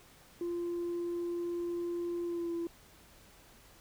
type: tone with pitch glide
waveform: sine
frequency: 345.9 to 338.2 Hz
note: F4 to E4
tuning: -17 to +44 cents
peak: -31 dBFS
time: 0.41-2.67 s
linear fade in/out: 2 ms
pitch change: -39 cents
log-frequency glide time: 2.24-2.54 s
effects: tanh soft clip ceiling -31 dBFS + pink hiss -59 dBFS RMS until 3.8 s